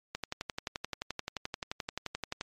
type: click train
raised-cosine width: 0.2 ms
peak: -17 dBFS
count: 27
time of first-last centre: 0.15-2.411 s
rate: 11.5 Hz
effects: MP3 64 kbps